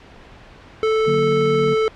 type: tone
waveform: square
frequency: 438.9 Hz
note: A4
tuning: 4 cents flat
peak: -16 dBFS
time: 0.83-1.88 s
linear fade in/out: 0 ms
type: chord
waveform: sine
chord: D augmented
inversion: none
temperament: equal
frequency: 146.83 / 185 / 233.1 Hz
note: D3 / F#3 / A#3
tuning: 0 / 0 / 0 cents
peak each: -23 / -28 / -26 dBFS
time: 1.06-1.75 s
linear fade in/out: 20 ms
effects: pink hiss -43 dBFS RMS until 1.95 s + low-pass 3000 Hz 12 dB/octave